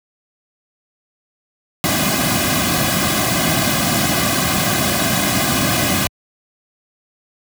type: noise with comb filter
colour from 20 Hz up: pink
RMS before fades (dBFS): -17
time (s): 1.84-6.07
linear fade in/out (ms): 0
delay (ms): 2.2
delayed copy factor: -0.9
effects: high-pass 80 Hz 12 dB/octave

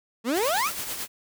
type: exponential sweep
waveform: 30% pulse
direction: up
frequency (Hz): 213.9 to 1461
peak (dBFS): -20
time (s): 0.24-0.71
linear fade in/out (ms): 50
type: noise with tremolo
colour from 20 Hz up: white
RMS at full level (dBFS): -31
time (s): 0.33-1.08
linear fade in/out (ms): 50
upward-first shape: sine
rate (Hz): 9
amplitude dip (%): 45
effects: none

